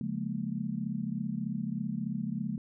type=chord; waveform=sine; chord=Bb minor seventh; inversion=first; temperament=just; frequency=139.85 / 174.81 / 209.8 / 233.1 Hz; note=Db3 / F3 / Ab3 / Bb3; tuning=+16 / +2 / +18 / 0 cents; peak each=-39 / -37 / -35 / -37 dBFS; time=0.01-2.58 s; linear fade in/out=2 ms; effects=none